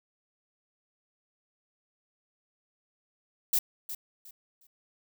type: noise with echo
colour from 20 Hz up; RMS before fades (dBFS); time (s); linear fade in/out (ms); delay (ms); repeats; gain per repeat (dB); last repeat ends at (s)
violet; -25; 3.53-3.59; 5; 360; 3; -12; 4.67
effects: none